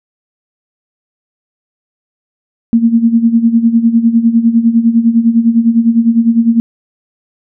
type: tone with tremolo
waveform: sine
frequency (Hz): 230.5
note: A#3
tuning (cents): -19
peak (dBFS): -3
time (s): 2.73-6.6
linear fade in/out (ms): 0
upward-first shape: sine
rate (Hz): 9.9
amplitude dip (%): 75
effects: none